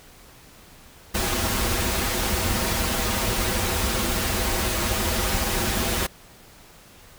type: noise with comb filter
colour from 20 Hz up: pink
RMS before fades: -24 dBFS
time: 1.14-6.07 s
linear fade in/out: 10 ms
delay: 6.9 ms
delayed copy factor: -0.85
effects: pink hiss -49 dBFS RMS until 7.18 s